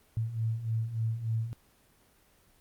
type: beating tone pair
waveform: sine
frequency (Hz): 110.4 / 113.8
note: A2 / A#2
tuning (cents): +6 / -41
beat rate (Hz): 3.4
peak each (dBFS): -35 / -30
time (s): 0.17-1.53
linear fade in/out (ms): 0
effects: pink hiss -64 dBFS RMS until 2.6 s + Opus 24 kbps